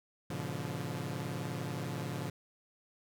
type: chord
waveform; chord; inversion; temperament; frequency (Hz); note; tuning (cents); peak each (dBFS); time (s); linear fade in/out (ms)
sawtooth; G# diminished seventh; none; equal with one note detuned; 103.83 / 123.47 / 143.4 / 174.61; G#2 / B2 / D3 / F3; 0 / 0 / -41 / 0; -40 / -38 / -36 / -38; 0.3-2.3; 5
effects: none